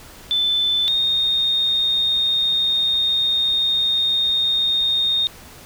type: tone pair in turn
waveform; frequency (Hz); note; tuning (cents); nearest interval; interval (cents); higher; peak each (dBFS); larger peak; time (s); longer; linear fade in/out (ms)
sine; 3520 / 3686; A7 / A#7; 0 / -20; minor second; 80; second; -16; neither; 0.31-0.88 / 0.88-5.27; second; 0
effects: pink hiss -42 dBFS RMS until 5.65 s